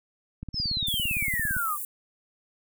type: click train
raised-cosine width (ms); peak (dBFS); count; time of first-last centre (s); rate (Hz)
5; -23; 21; 0.43-1.566; 17.6
type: exponential sweep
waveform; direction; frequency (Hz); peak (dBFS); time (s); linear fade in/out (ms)
sine; down; 5420 to 1140; -26; 0.53-1.78; 50
type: high-pass noise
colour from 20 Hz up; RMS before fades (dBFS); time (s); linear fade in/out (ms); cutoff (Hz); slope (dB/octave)
white; -34; 0.87-1.85; 2; 8200; 48
effects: none